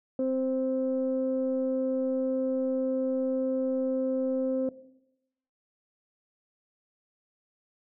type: tone pair together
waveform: sine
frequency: 261.2 / 523.3 Hz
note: C4 / C5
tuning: -3 / 0 cents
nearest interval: octave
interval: 1203 cents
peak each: -27 dBFS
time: 0.19-4.69 s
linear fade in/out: 2 ms
effects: noise-tail reverb RT60 0.9 s tail -18 dB re dry + tanh soft clip ceiling -19 dBFS